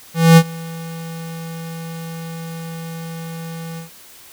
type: tone with ADSR envelope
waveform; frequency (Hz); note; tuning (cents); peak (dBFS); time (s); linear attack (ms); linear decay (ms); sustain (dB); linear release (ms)
square; 164.81; E3; 0; -4; 0.14-3.9; 230; 58; -24; 120
effects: white hiss -43 dBFS RMS until 4.32 s